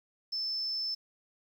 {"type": "tone", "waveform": "sine", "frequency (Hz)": 5274, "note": "E8", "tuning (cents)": 0, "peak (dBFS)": -31, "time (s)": [0.32, 0.95], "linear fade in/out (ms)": 10, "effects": ["10-bit"]}